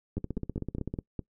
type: two click trains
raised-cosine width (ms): 3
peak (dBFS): -20 / -20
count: 6 / 13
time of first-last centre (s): 0.17-1.192 / 0.18-0.939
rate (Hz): 4.89 / 15.8
effects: noise-tail reverb RT60 0.1 s tail -22 dB re dry